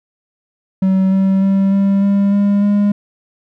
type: tone with pitch steps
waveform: triangle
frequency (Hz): 190 / 192.32 / 194.67 / 197.04 / 199.45 / 201.9 / 204.3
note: F#3 / G3 / G3 / G3 / G3 / G#3 / G#3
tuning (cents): +46 / -33 / -12 / +9 / +30 / -49 / -28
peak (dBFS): -8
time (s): 0.82-2.92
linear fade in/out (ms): 5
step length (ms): 300
effects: none